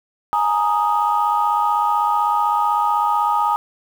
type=chord; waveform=sine; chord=Ab suspended second; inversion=none; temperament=equal with one note detuned; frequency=836.4 / 932.3 / 1244.5 Hz; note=Ab5 / Bb5 / Eb6; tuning=+12 / 0 / 0 cents; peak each=-19 dBFS; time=0.33-3.56 s; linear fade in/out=0 ms; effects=tanh soft clip ceiling -7 dBFS + 7-bit